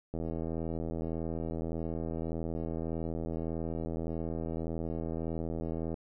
click train, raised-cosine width 2 ms, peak -23 dBFS, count 475, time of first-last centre 0.14-5.942 s, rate 81.7 Hz, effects none

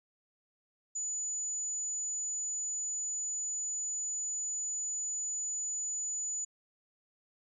sine tone, 6950 Hz, A8, 22 cents flat, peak -33 dBFS, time 0.95-6.45 s, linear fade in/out 10 ms, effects none

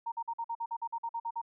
sine tone bursts, 926 Hz, A#5, 12 cents flat, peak -32 dBFS, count 13, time 0.06-1.416 s, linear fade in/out 10 ms, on 60 ms, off 48 ms, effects none

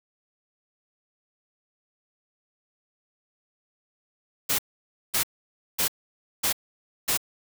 white noise bursts, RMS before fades -24 dBFS, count 5, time 4.49-7.175 s, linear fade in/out 10 ms, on 97 ms, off 550 ms, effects none

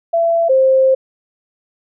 sine tone pair in turn, 671 / 527.5 Hz, E5 / C5, +31 / +14 cents, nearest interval major third, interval 417 cents, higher first, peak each -11 / -8 dBFS, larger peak second, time 0.13-0.49 / 0.49-0.95 s, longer second, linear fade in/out 10 ms, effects none

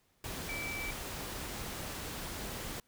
sine tone in noise, 2316 Hz, D7, 25 cents flat, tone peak -38 dBFS, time 0.49-0.91 s, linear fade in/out 2 ms, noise pink, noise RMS -41 dBFS, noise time 0.24-2.8 s, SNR 0 dB, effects pink hiss -72 dBFS RMS until 2.87 s

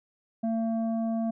sine tone pair together, 226.2 / 677.8 Hz, A3 / E5, +48 / +48 cents, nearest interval octave + perfect fifth, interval 1900 cents, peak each -25 / -31 dBFS, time 0.43-1.31 s, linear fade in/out 10 ms, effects tanh soft clip ceiling -21 dBFS

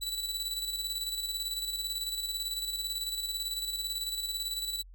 sawtooth tone with tremolo, 3951 Hz, B7, in tune, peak -28 dBFS, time 0.01-4.83 s, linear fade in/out 20 ms, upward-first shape square, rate 18 Hz, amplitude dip 45%, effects added 44 Hz sine -48 dBFS peak until 4.94 s

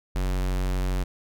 square tone, 46.25 Hz, F#1, in tune, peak -24 dBFS, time 0.15-1.04 s, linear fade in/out 10 ms, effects none

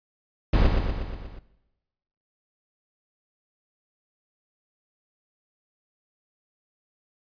brown noise with echo, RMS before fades -17 dBFS, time 0.53-0.67 s, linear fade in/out 5 ms, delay 120 ms, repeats 6, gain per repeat -4 dB, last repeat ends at 1.39 s, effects noise-tail reverb RT60 1.0 s tail -17 dB re dry + resampled to 11025 Hz

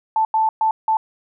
sine tone bursts at uneven times, 880 Hz, A5, in tune, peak -14 dBFS, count 4, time 0.16-0.25 / 0.34-0.49 / 0.61-0.71 / 0.88-0.97 s, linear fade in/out 2 ms, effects none

